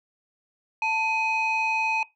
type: tone pair together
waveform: sine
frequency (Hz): 888 / 2512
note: A5 / D#7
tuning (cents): +16 / +16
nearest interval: octave + tritone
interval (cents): 1800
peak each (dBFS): -24 / -23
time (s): 0.82-2.03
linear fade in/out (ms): 2
effects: noise-tail reverb RT60 0.2 s tail -21 dB re dry + tanh soft clip ceiling -18 dBFS